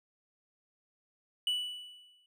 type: tone with exponential decay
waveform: triangle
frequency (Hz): 2960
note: F#7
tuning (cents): 0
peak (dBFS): -25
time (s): 1.47-2.26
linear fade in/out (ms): 2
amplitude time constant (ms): 170
effects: none